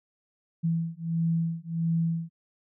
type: beating tone pair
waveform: sine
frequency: 164.81 / 166.31 Hz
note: E3 / E3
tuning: 0 / +16 cents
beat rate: 1.5 Hz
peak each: -28 dBFS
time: 0.63-2.3 s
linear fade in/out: 20 ms
effects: none